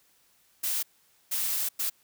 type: noise bursts at uneven times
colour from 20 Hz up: blue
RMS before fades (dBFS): -29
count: 3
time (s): 0.63-0.83 / 1.31-1.69 / 1.79-1.9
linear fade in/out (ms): 10
effects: white hiss -65 dBFS RMS until 2.03 s